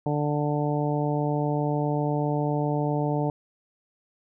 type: harmonic tone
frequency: 147.6 Hz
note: D3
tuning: 9 cents sharp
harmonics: 1 / 2 / 3 / 4 / 5 / 6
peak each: -26 / -29 / -31 / -32 / -33 / -34 dBFS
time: 0.06-3.3 s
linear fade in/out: 2 ms
effects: none